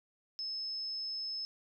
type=tone; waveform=sine; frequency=5210 Hz; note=E8; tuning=21 cents flat; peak=-36 dBFS; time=0.39-1.45 s; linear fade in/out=0 ms; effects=none